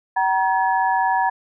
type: tone cluster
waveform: sine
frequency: 763 / 947 / 1706 Hz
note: G5 / A#5 / G#6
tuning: -47 / +27 / +46 cents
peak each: -20 / -19 / -25 dBFS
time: 0.16-1.3 s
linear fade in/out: 10 ms
effects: none